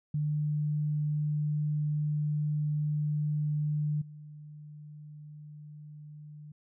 sine tone with level steps, 149.8 Hz, D3, 35 cents sharp, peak -27 / -44 dBFS, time 0.14-6.52 s, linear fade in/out 5 ms, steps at 4.01 s, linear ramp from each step 10 ms, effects none

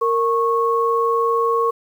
sine tone pair together, 462.5 / 1100 Hz, A#4 / C#6, -14 / -14 cents, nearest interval octave + minor third, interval 1500 cents, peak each -18 dBFS, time 0.01-1.71 s, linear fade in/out 10 ms, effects 8-bit

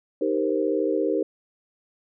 sine chord, C minor seventh, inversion first, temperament equal, 311.1 / 392 / 466.2 / 523.3 Hz, Eb4 / G4 / Bb4 / C5, 0 / 0 / 0 / 0 cents, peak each -26 / -26 / -26 / -28 dBFS, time 0.21-1.23 s, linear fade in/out 5 ms, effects none

